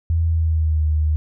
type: tone with pitch glide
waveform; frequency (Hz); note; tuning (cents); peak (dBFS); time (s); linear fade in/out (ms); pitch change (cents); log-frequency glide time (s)
sine; 82.41 to 76.89; E2 to D#2; 0 to -20; -15; 0.1-1.16; 0; -120; 0.26-0.86
effects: none